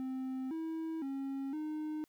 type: tone with pitch steps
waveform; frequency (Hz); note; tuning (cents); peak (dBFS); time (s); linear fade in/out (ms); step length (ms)
triangle; 261 / 323 / 272.2 / 307.2; C4 / E4 / C#4 / D#4; -4 / -35 / -31 / -22; -34; 0-2.04; 0; 510
effects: white hiss -75 dBFS RMS until 2.08 s